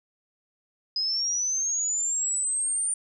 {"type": "linear sweep", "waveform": "sine", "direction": "up", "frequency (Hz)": [5000, 9100], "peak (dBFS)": -24, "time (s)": [0.96, 2.94], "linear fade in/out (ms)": 2, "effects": []}